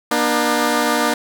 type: tone pair together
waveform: 10% pulse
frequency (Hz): 239 / 300.6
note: A#3 / D4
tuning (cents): +43 / +40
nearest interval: major third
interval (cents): 397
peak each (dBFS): -10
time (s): 0.11-1.14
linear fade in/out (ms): 5
effects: none